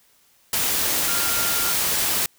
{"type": "tone in noise", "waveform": "sine", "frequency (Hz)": 1396, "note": "F6", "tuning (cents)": -1, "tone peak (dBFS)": -30, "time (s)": [1.08, 1.73], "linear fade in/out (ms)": 2, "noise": "white", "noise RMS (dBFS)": -22, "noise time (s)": [0.53, 2.26], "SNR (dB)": -11, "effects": ["white hiss -59 dBFS RMS until 2.38 s"]}